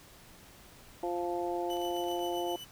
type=harmonic tone; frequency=174.61 Hz; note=F3; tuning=in tune; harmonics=2 / 3 / 4 / 5; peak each=-34 / -39 / -36 / -40 dBFS; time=1.03-2.56 s; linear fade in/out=2 ms
type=tone with tremolo; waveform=40% pulse; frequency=2985 Hz; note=F#7; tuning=15 cents sharp; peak=-39 dBFS; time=1.69-2.65 s; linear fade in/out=20 ms; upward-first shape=triangle; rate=7.6 Hz; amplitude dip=65%
type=clicks; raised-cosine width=0.2 ms; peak=-36 dBFS; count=10; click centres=1.702 / 1.733 / 1.769 / 1.817 / 1.851 / 1.966 / 2.039 / 2.085 / 2.115 / 2.192 s
effects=pink hiss -55 dBFS RMS until 2.71 s